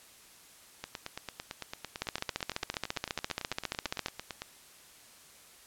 two click trains, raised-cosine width 0.2 ms, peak -14 / -20 dBFS, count 31 / 33, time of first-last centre 2.02-4.061 / 0.84-4.419 s, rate 14.7 / 8.94 Hz, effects white hiss -56 dBFS RMS until 5.66 s + low-pass 12000 Hz 12 dB/octave

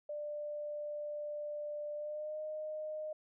sine tone with pitch glide, 593 to 615.7 Hz, D5 to D#5, +17 to -18 cents, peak -38 dBFS, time 0.09-3.13 s, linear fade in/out 5 ms, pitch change +65 cents, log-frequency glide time 1.95-2.4 s, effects none

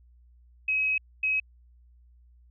sine tone pair in turn, 2549 / 2549 Hz, D#7 / D#7, +41 / +41 cents, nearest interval unison, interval 0 cents, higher neither, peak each -23 dBFS, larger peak neither, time 0.68-0.98 / 1.23-1.4 s, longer first, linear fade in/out 5 ms, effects added 60 Hz sine -54 dBFS peak until 2.5 s

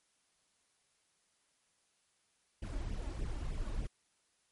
brown noise with flanger, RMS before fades -38 dBFS, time 2.62-3.87 s, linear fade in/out 5 ms, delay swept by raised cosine 0.35 to 3.55 ms, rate 3.3 Hz, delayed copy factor +0.9, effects white hiss -75 dBFS RMS until 4.51 s + MP3 48 kbps

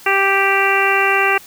harmonic tone, 392 Hz, G4, in tune, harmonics 1 / 2 / 3 / 4 / 5 / 6 / 7, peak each -20 / -20 / -20 / -20 / -20 / -20 / -20 dBFS, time 0.06-1.38 s, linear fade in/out 5 ms, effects white hiss -41 dBFS RMS until 1.46 s

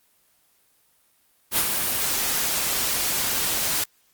white noise with ADSR envelope, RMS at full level -19 dBFS, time 1.51-3.84 s, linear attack 61 ms, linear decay 77 ms, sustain -5 dB, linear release 4 ms, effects white hiss -63 dBFS RMS until 4.13 s + Opus 24 kbps

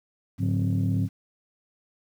sine tone cluster, 104.9 / 142.5 / 179.5 / 263 Hz, G#2 / C#3 / F3 / C4, +18 / +48 / +48 / +9 cents, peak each -23 / -29 / -27 / -29 dBFS, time 0.38-1.09 s, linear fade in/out 50 ms, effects tanh soft clip ceiling -16 dBFS + 9-bit

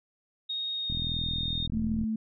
sine tone with pitch glide, 3729 to 3678 Hz, A#7 to A#7, 0 to -24 cents, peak -30 dBFS, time 0.49-1.67 s, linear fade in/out 10 ms, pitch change -24 cents, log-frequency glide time 0.73-1.12 s
click train, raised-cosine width 5 ms, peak -23 dBFS, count 48, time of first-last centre 0.9-2.038 s, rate 41.3 Hz
sine tone, 220.1 Hz, A3, 1 cent sharp, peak -27 dBFS, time 1.73-2.16 s, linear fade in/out 5 ms
effects none

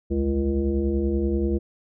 sine tone with frequency modulation, 207.7 Hz, G#3, in tune, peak -20 dBFS, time 0.1-1.59 s, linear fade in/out 20 ms, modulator 135 Hz, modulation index 1.6, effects none

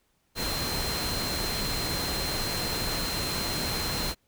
sine tone in noise, 4143 Hz, C8, 18 cents flat, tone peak -33 dBFS, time 0.35-4.15 s, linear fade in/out 50 ms, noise pink, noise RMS -31 dBFS, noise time 0.35-4.15 s, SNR -5 dB, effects pink hiss -71 dBFS RMS until 4.27 s

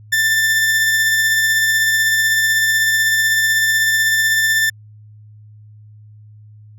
40% pulse tone with tremolo, 1775 Hz, A6, 15 cents sharp, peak -11 dBFS, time 0.12-4.7 s, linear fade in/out 10 ms, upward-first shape triangle, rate 16 Hz, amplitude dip 30%, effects added 106 Hz sine -39 dBFS peak until 6.78 s

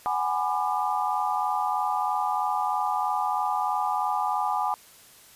sine chord, G# half-diminished seventh, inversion third, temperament just, 747.5 / 830.6 / 996.7 / 1196.1 Hz, F#5 / G#5 / B5 / D6, +17 / 0 / +16 / +31 cents, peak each -30 / -27 / -30 / -30 dBFS, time 0.06-4.74 s, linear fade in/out 0 ms, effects white hiss -52 dBFS RMS until 5.35 s + resampled to 32000 Hz

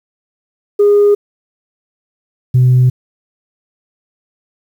sine tone pair in turn, 410 / 126.56 Hz, G#4 / B2, -22 / +43 cents, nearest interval octave + minor sixth, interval 2035 cents, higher first, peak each -4 dBFS, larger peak neither, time 0.79-1.15 / 2.54-2.9 s, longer neither, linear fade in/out 10 ms, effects tanh soft clip ceiling -3 dBFS + 7-bit

